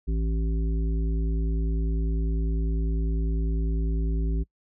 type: harmonic tone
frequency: 55 Hz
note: A1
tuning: in tune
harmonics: 1 / 3 / 5 / 7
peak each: -23 / -33 / -37 / -40 dBFS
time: 0.07-4.44 s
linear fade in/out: 20 ms
effects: noise-tail reverb RT60 0.1 s tail -24 dB re dry